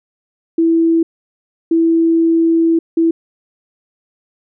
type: tone bursts at uneven times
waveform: sine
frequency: 329.8 Hz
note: E4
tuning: 1 cent sharp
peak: -9 dBFS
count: 3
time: 0.58-1.03 / 1.71-2.79 / 2.97-3.11 s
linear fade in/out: 5 ms
effects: none